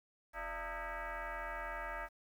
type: tone with frequency modulation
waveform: sine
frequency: 360 Hz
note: F#4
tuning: 47 cents flat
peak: -39 dBFS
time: 0.33-2.09 s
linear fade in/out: 50 ms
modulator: 318 Hz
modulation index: 5.3
effects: 11-bit